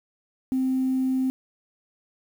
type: tone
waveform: sine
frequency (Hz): 260.6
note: C4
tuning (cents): -7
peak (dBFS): -20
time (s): 0.52-1.3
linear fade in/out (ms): 0
effects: tanh soft clip ceiling -16 dBFS + 8-bit